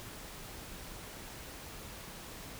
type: silence
effects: pink hiss -47 dBFS RMS until 2.59 s